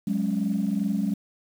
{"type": "chord", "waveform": "sine", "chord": "F# suspended second", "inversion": "none", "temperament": "equal", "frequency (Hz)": [185, 207.7, 277.2], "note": ["F#3", "G#3", "C#4"], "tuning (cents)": [0, 0, 0], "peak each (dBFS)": [-27, -24, -30], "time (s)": [0.07, 1.14], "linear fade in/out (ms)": 5, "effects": ["tanh soft clip ceiling -16 dBFS", "8-bit"]}